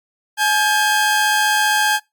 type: tone pair together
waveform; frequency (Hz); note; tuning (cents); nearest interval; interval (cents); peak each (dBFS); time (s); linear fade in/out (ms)
sawtooth; 847.6 / 1600; G#5 / G6; +35 / +35; major seventh; 1100; -13; 0.37-2; 50
effects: noise-tail reverb RT60 0.2 s tail -23 dB re dry + MP3 96 kbps